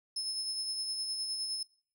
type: tone with tremolo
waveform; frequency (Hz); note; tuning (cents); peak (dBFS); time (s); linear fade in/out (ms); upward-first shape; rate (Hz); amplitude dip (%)
35% pulse; 5210; E8; -21; -30; 0.16-1.63; 5; sine; 9.7; 35
effects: noise-tail reverb RT60 0.5 s tail -21 dB re dry